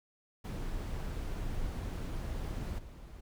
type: noise with level steps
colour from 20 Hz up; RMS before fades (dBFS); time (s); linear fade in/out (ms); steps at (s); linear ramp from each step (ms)
brown; -37 / -48; 0.44-3.21; 10; 2.78; 10
effects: none